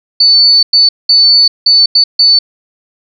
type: tone bursts at uneven times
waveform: sine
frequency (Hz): 4498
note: C#8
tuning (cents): +24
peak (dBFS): -3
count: 6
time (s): 0.2-0.63 / 0.73-0.89 / 1.09-1.48 / 1.66-1.86 / 1.95-2.04 / 2.19-2.39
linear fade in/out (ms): 5
effects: none